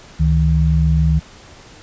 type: tone pair together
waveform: sine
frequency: 70.44 / 157.5 Hz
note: C#2 / D#3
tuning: +28 / +21 cents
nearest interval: octave + major second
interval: 1393 cents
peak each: -14 dBFS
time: 0.19-1.2 s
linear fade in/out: 20 ms
effects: pink hiss -42 dBFS RMS until 1.82 s + resampled to 16000 Hz